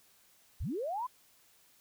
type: linear sweep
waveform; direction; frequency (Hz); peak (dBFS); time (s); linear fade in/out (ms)
sine; up; 32.19 to 1045; -33; 0.6-1.07; 10
effects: white hiss -65 dBFS RMS until 1.8 s